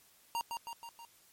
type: tone with echo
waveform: square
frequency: 932.3 Hz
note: A#5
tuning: in tune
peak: -33 dBFS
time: 0.35-0.41 s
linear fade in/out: 0 ms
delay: 160 ms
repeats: 4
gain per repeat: -4 dB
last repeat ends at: 1.05 s
effects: white hiss -64 dBFS RMS until 1.32 s + MP3 64 kbps